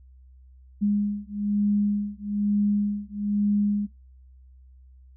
sine beating tone pair, 204.9 / 206 Hz, G#3 / G#3, -23 / -14 cents, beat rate 1.1 Hz, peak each -25 / -25 dBFS, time 0.81-3.87 s, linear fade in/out 20 ms, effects noise-tail reverb RT60 0.2 s tail -22 dB re dry + added 64 Hz sine -48 dBFS peak until 5.16 s

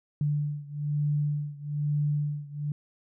sine beating tone pair, 146.83 / 147.93 Hz, D3 / D3, 0 / +13 cents, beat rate 1.1 Hz, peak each -28 / -30 dBFS, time 0.21-2.72 s, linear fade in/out 2 ms, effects none

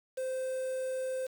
triangle tone with quantisation, 519 Hz, C5, 14 cents flat, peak -30 dBFS, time 0.17-1.27 s, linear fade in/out 10 ms, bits 8, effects none

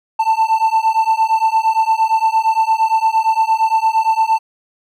triangle beating tone pair, 884 / 892.7 Hz, A5 / A5, +8 / +25 cents, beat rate 8.7 Hz, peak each -13 dBFS, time 0.19-4.39 s, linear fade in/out 10 ms, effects none

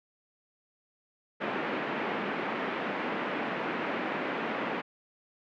pink band-pass noise, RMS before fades -33 dBFS, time 1.4-4.82 s, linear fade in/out 20 ms, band 210 to 2500 Hz, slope 24 dB/octave, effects none

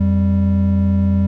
triangle tone pair together, 87.31 / 196 Hz, F2 / G3, 0 / 0 cents, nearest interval octave + major second, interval 1400 cents, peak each -13 dBFS, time 0-1.27 s, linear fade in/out 10 ms, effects none

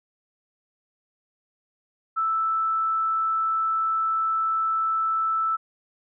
sine tone, 1318.5 Hz, E6, in tune, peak -21 dBFS, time 2.16-5.57 s, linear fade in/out 20 ms, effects none

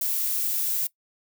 violet noise, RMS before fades -26 dBFS, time 0.01-0.87 s, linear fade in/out 5 ms, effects noise-tail reverb RT60 0.1 s tail -20 dB re dry

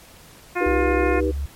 harmonic tone, 354.9 Hz, F4, 28 cents sharp, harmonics 1 / 2 / 3 / 4 / 5 / 6 / 7, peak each -24 / -27 / -29 / -30 / -31 / -32 / -32 dBFS, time 0.55-1.21 s, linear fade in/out 20 ms
sine chord, Eb augmented, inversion none, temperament just, 311.1 / 388.9 / 486.1 Hz, Eb4 / G4 / B4, 0 / -14 / -28 cents, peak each -24 dBFS, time 0.6-1.32 s, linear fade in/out 20 ms
sine tone with pitch glide, 65.41 to 70.1 Hz, C2 to C#2, 0 to +20 cents, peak -23 dBFS, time 0.66-1.46 s, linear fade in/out 5 ms, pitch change +120 cents, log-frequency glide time 1.09-1.29 s
effects pink hiss -47 dBFS RMS until 1.55 s + MP3 64 kbps

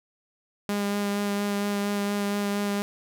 sawtooth tone with vibrato, 203.1 Hz, G#3, 38 cents flat, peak -21 dBFS, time 0.69-2.82 s, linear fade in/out 0 ms, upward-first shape sine, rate 4.3 Hz, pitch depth 12 cents each way, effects none

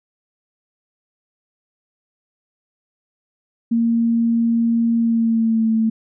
sine tone with pitch glide, 231.3 to 222.8 Hz, A#3 to A3, -13 to +22 cents, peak -14 dBFS, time 3.71-5.9 s, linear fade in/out 10 ms, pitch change -65 cents, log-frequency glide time 4.97-5.69 s, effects none

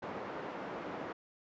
pink band-pass noise, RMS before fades -42 dBFS, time 0.02-1.13 s, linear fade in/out 10 ms, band 270 to 1300 Hz, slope 12 dB/octave, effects resampled to 16000 Hz

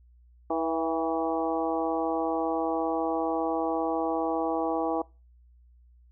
harmonic tone with a mistuned harmonic, 162.1 Hz, E3, 29 cents flat, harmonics 2 / 3 / 4 / 5 / 6 / 7, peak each -30 / -32 / -31 / -31 / -38 / -37 dBFS, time 0.5-5.02 s, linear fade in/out 5 ms, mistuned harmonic 4, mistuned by +39 cents, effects noise-tail reverb RT60 0.3 s tail -24 dB re dry + added 60 Hz sine -54 dBFS peak until 6.11 s

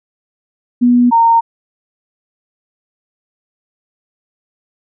sine tone pair in turn, 243.8 / 920.5 Hz, B3 / A#5, -22 / -22 cents, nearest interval octave + major seventh, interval 2300 cents, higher second, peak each -6 dBFS, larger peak neither, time 0.81-1.11 / 1.11-1.41 s, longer neither, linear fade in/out 20 ms, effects none

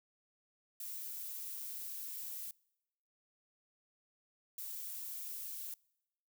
violet noise bursts at uneven times, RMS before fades -44 dBFS, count 2, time 0.8-2.51 / 4.58-5.74 s, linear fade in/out 2 ms, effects noise-tail reverb RT60 0.9 s tail -26 dB re dry

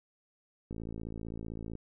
click train, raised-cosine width 3 ms, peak -28 dBFS, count 59, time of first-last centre 0.71-1.753 s, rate 55.6 Hz, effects none

